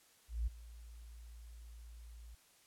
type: tone with ADSR envelope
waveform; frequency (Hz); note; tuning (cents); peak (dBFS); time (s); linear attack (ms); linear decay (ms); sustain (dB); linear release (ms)
sine; 57.3; A#1; -29; -31; 0.28-2.35; 190; 14; -19; 6
effects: white hiss -67 dBFS RMS until 2.66 s + low-pass 12000 Hz 12 dB/octave